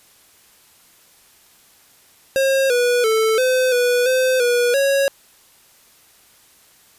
square tone with pitch steps, 538 / 487.6 / 441.2 / 512 / 490.2 / 515 / 484 / 552 Hz, C5 / B4 / A4 / C5 / B4 / C5 / B4 / C#5, +48 / -22 / +5 / -38 / -13 / -28 / -35 / -7 cents, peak -15 dBFS, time 2.36-5.08 s, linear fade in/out 0 ms, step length 340 ms, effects white hiss -52 dBFS RMS until 6.98 s + resampled to 32000 Hz

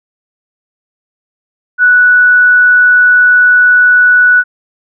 sine tone, 1477 Hz, F#6, 3 cents flat, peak -3 dBFS, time 1.78-4.44 s, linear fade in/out 50 ms, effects none

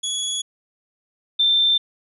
25% pulse / sine tone pair in turn, 3369 / 3569 Hz, G#7 / A7, +24 / +24 cents, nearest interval minor second, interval 100 cents, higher second, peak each -19 / -14 dBFS, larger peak second, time 0.03-0.42 / 1.39-1.78 s, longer neither, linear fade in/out 10 ms, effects resampled to 32000 Hz

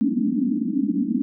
white band-pass noise, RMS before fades -22 dBFS, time 0.01-1.22 s, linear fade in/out 0 ms, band 190 to 300 Hz, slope 96 dB/octave, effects none

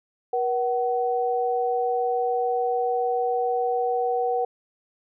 sine tone pair together, 479.9 / 753 Hz, B4 / F#5, -50 / +30 cents, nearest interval minor sixth, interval 780 cents, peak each -24 dBFS, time 0.33-4.45 s, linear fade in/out 5 ms, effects none

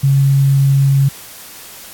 sine tone, 137.5 Hz, C#3, 14 cents flat, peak -8 dBFS, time 0.03-1.09 s, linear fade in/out 10 ms, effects white hiss -35 dBFS RMS until 1.93 s + AAC 64 kbps

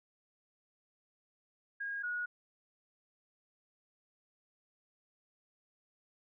sine tone pair in turn, 1631 / 1453.1 Hz, G#6 / F#6, -32 / -32 cents, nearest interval major second, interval 200 cents, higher first, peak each -36 / -34 dBFS, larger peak second, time 1.8-2.03 / 2.03-2.26 s, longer neither, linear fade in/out 10 ms, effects none

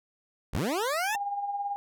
20% pulse linear sweep, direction up, 36.27 to 916 Hz, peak -22 dBFS, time 0.53-1.16 s, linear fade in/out 10 ms
sine tone with tremolo, 808 Hz, G#5, 48 cents flat, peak -27 dBFS, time 1.15-1.76 s, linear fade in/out 0 ms, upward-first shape sine, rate 18 Hz, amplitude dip 50%
effects none

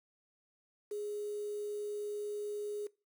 sine tone with quantisation, 415.3 Hz, G#4, in tune, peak -36 dBFS, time 0.91-2.87 s, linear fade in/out 5 ms, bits 9, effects noise-tail reverb RT60 0.3 s tail -22 dB re dry

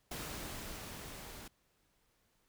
pink noise with level ramp, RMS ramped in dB -42 to -50 dBFS, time 0.11-1.48 s, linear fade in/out 5 ms, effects pink hiss -75 dBFS RMS until 2.48 s

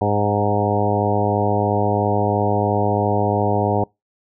harmonic tone with a mistuned harmonic, 103 Hz, G#2, 14 cents flat, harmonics 1 / 2 / 3 / 4 / 5 / 6 / 7 / 8 / 9, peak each -22 / -25 / -27 / -24 / -25 / -26 / -23 / -27 / -27 dBFS, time 0.01-3.84 s, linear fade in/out 5 ms, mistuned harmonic 7, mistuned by +21 cents, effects noise-tail reverb RT60 0.2 s tail -26 dB re dry

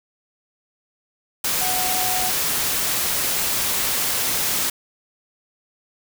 sine tone in noise, 740 Hz, F#5, in tune, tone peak -26 dBFS, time 1.61-2.3 s, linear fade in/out 5 ms, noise white, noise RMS -22 dBFS, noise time 1.44-4.7 s, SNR -7 dB, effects none

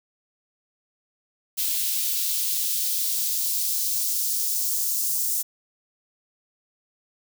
blue noise with high-pass filter sweep, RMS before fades -25 dBFS, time 1.57-5.43 s, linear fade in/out 20 ms, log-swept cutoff 3000 to 6500 Hz, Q 1.3, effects none

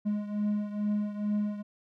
triangle beating tone pair, 207.7 / 210 Hz, G#3 / G#3, 0 / +19 cents, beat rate 2.3 Hz, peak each -27 / -32 dBFS, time 0.05-1.63 s, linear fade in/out 20 ms, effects none

